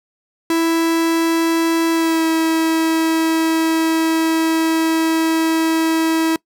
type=tone with pitch glide; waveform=45% pulse; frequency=329.6 to 323.8 Hz; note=E4 to E4; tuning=0 to -31 cents; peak=-14 dBFS; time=0.5-6.36 s; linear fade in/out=2 ms; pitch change=-31 cents; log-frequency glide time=1.91-2.25 s; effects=noise-tail reverb RT60 0.1 s tail -23 dB re dry